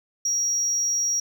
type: tone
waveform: sine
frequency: 5680 Hz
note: F8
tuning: 28 cents sharp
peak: -19 dBFS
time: 0.25-1.2 s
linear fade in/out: 5 ms
effects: tanh soft clip ceiling -19 dBFS + 9-bit